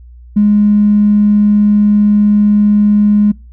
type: tone with tanh clipping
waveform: triangle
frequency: 207.7 Hz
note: G#3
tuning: in tune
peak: -5 dBFS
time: 0.36-3.32 s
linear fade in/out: 10 ms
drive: 2 dB
effects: noise-tail reverb RT60 0.3 s tail -26 dB re dry + added 60 Hz sine -33 dBFS peak until 3.52 s